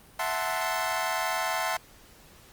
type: chord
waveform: 25% pulse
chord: F# half-diminished seventh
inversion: third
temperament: equal with one note detuned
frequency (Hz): 659.3 / 740 / 880 / 1042.3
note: E5 / F#5 / A5 / C6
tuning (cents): 0 / 0 / 0 / -7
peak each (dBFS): -29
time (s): 0.19-1.77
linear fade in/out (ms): 5
effects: pink hiss -54 dBFS RMS until 2.52 s + Opus 32 kbps